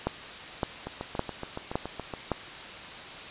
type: two click trains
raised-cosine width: 1 ms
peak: -12 / -20 dBFS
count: 5 / 10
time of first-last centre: 0.07-2.317 / 0.87-2.138 s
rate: 1.78 / 7.1 Hz
effects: white hiss -41 dBFS RMS until 3.3 s + resampled to 8000 Hz